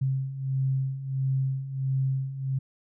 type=beating tone pair; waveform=sine; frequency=132.5 / 134 Hz; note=C3 / C3; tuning=+22 / +42 cents; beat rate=1.5 Hz; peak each=-31 / -26 dBFS; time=0.01-2.59 s; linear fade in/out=10 ms; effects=none